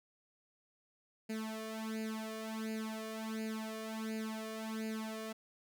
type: tone with flanger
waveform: sawtooth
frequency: 220 Hz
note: A3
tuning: in tune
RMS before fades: -41 dBFS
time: 1.29-5.33 s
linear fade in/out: 10 ms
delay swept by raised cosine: 0.43 to 1.73 ms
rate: 1.4 Hz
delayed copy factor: +0.9
effects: none